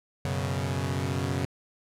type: chord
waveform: sawtooth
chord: F# suspended fourth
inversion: none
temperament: equal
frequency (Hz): 92.5 / 123.47 / 138.59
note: F#2 / B2 / C#3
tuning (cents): 0 / 0 / 0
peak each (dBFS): -27 / -29 / -27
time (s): 0.25-1.45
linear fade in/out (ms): 0
effects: low-pass 11000 Hz 12 dB/octave